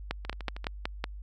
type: two click trains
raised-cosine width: 0.3 ms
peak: -24 / -14 dBFS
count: 6 / 6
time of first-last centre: 0.25-0.644 / 0.11-1.041 s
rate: 12.7 / 5.37 Hz
effects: added 50 Hz sine -39 dBFS peak until 1.22 s